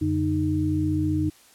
sine tone cluster, 89.5 / 144.5 / 307.7 Hz, F2 / D3 / D#4, +43 / -28 / -19 cents, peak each -26 / -29 / -23 dBFS, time 0.01-1.3 s, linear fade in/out 10 ms, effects white hiss -54 dBFS RMS until 1.54 s + low-pass 12000 Hz 12 dB/octave

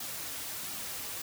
white noise with flanger, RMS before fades -39 dBFS, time 0-1.22 s, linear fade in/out 5 ms, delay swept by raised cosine 1.9 to 5.6 ms, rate 1.4 Hz, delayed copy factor -0.55, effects none

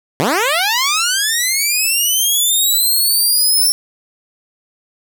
10% pulse linear sweep, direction up, 123.47 to 5410 Hz, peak -5 dBFS, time 0.2-3.72 s, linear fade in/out 0 ms, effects none

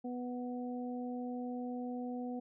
harmonic tone, 246.9 Hz, B3, in tune, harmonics 1 / 2 / 3, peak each -38 / -45 / -47 dBFS, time 0.04-2.4 s, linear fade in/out 10 ms, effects none

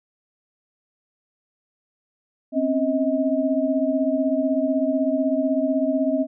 sine tone cluster, 258.8 / 274.8 / 633 Hz, C4 / C#4 / D#5, -19 / -15 / +30 cents, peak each -23 dBFS, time 2.52-6.27 s, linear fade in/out 50 ms, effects none

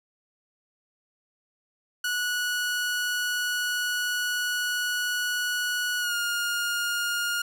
sawtooth tone with pitch glide, 1467 to 1419.5 Hz, F#6 to F6, -15 to +28 cents, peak -22 dBFS, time 2.04-7.42 s, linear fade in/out 5 ms, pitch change -57 cents, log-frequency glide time 5.99-6.15 s, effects none

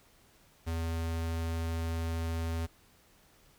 square tone, 82.41 Hz, E2, in tune, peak -32 dBFS, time 0.66-2.67 s, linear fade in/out 20 ms, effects pink hiss -63 dBFS RMS until 3.58 s

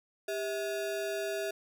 square ring-modulated tone, 523.3 Hz, C5, in tune, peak -30 dBFS, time 0.28-1.51 s, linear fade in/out 5 ms, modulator 125 Hz, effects none

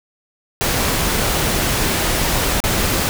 pink noise with dropouts, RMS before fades -18 dBFS, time 0.61-3.09 s, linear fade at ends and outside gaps 0 ms, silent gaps 2.603-2.639 s, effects none

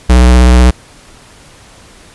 square tone with vibrato, 61.74 Hz, B1, in tune, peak -3 dBFS, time 0.09-0.71 s, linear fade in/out 10 ms, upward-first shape sine, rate 16 Hz, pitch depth 30 cents each way, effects pink hiss -39 dBFS RMS until 2.14 s + resampled to 24000 Hz

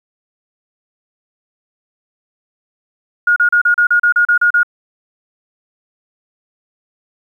sine tone bursts, 1434 Hz, F6, 45 cents sharp, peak -8 dBFS, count 11, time 3.27-4.632 s, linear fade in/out 5 ms, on 92 ms, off 35 ms, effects 8-bit

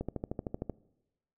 click train, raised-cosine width 2 ms, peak -21 dBFS, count 10, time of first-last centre 0.01-0.697 s, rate 13.1 Hz, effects noise-tail reverb RT60 1.0 s tail -22 dB re dry

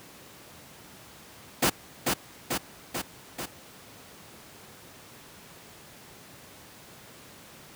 pink noise with echo, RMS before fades -22 dBFS, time 1.62-1.7 s, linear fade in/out 10 ms, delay 440 ms, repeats 4, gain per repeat -3 dB, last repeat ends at 3.46 s, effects pink hiss -49 dBFS RMS until 7.75 s + high-pass 100 Hz 12 dB/octave

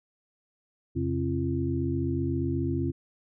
sine tone cluster, 86.3 / 134.5 / 266.2 / 341.1 Hz, F2 / C3 / C4 / F4, -20 / +48 / +30 / -41 cents, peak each -31 dBFS, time 0.95-2.92 s, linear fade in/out 20 ms, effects none

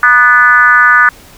sine tone with frequency modulation, 1480 Hz, F#6, in tune, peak -3 dBFS, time 0.03-1.09 s, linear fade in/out 2 ms, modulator 260 Hz, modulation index 1.2, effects pink hiss -38 dBFS RMS until 1.37 s

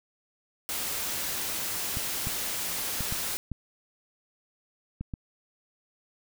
white noise, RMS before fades -32 dBFS, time 0.69-3.37 s, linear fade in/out 0 ms
clicks, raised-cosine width 5 ms, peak -21 dBFS, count 7, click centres 1.971 / 2.271 / 3.007 / 3.124 / 3.517 / 5.01 / 5.138 s
effects none

